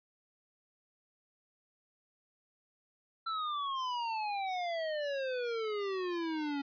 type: exponential sweep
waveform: square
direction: down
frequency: 1346 to 277.2 Hz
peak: -34 dBFS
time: 3.26-6.62 s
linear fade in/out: 10 ms
effects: resampled to 11025 Hz